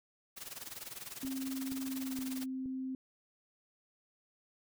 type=noise with tremolo; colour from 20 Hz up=white; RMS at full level=-43 dBFS; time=0.36-2.46 s; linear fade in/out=20 ms; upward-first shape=sine; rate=20 Hz; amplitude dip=80%
type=tone with pitch glide; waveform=sine; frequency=265.9 to 261.3 Hz; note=C4 to C4; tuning=+28 to -2 cents; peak=-36 dBFS; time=1.23-2.95 s; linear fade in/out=2 ms; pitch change=-30 cents; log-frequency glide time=1.85-2.22 s
type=click train; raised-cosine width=3 ms; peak=-38 dBFS; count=4; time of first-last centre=1.25-2.658 s; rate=2.13 Hz
effects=none